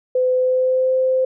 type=tone with pitch glide; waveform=sine; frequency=508 to 518.4 Hz; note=B4 to C5; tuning=+49 to -16 cents; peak=-14 dBFS; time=0.15-1.25 s; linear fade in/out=5 ms; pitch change=+35 cents; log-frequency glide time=0.34-0.93 s; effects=none